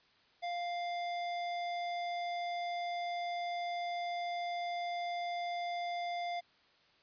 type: tone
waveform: square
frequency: 698.5 Hz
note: F5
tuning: in tune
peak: -36 dBFS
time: 0.42-6.41 s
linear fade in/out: 20 ms
effects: white hiss -67 dBFS RMS until 7.02 s + resampled to 11025 Hz